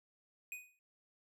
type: tone with exponential decay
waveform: square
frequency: 2489 Hz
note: D#7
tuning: in tune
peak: -40 dBFS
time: 0.52-0.79 s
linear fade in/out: 1 ms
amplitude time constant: 57 ms
effects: none